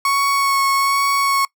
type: tone with vibrato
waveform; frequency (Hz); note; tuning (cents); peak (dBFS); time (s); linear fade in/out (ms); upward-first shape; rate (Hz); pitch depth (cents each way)
35% pulse; 1107; C#6; -3; -13; 0.05-1.45; 2; sine; 1.2; 13
effects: noise-tail reverb RT60 0.1 s tail -22 dB re dry